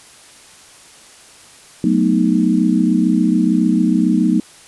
sine chord, B dominant seventh, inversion second, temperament equal, 185 / 220 / 246.9 / 311.1 Hz, F#3 / A3 / B3 / D#4, 0 / 0 / 0 / 0 cents, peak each -17 dBFS, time 1.84-4.4 s, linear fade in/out 2 ms, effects white hiss -43 dBFS RMS until 4.67 s + resampled to 24000 Hz

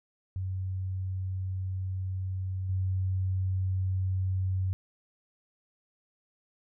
sine tone with level steps, 93.9 Hz, F#2, 26 cents sharp, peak -30 / -26 dBFS, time 0.36-4.73 s, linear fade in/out 0 ms, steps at 2.69 s, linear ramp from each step 5 ms, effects none

